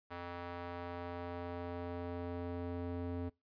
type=tone with band-pass filter sweep; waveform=square; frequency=87.31 Hz; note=F2; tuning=in tune; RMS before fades=-42 dBFS; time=0.1-3.3 s; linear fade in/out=20 ms; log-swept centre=1100 to 310 Hz; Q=0.87; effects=noise-tail reverb RT60 0.2 s tail -21 dB re dry + resampled to 11025 Hz